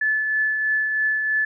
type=tone with tremolo; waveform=sine; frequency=1734 Hz; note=A6; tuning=26 cents flat; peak=-17 dBFS; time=0.01-1.45 s; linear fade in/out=5 ms; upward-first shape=triangle; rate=3.1 Hz; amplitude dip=40%; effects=none